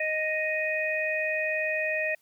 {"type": "harmonic tone", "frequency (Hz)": 622.3, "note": "D#5", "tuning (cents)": 0, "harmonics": [1, 3, 4], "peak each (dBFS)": [-30, -30, -30], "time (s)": [0, 2.15], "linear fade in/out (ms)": 5, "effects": ["white hiss -67 dBFS RMS until 2.21 s"]}